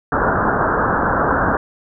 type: low-pass noise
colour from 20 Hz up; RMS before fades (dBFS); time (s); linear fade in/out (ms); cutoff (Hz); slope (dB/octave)
white; -17; 0.12-1.57; 2; 1600; 96
effects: none